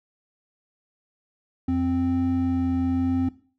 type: tone pair together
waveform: triangle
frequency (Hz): 87.53 / 261.6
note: F2 / C4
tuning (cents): +4 / 0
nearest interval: octave + perfect fifth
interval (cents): 1896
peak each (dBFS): -26 / -19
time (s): 1.68-3.29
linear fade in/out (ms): 5
effects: noise-tail reverb RT60 0.4 s tail -17 dB re dry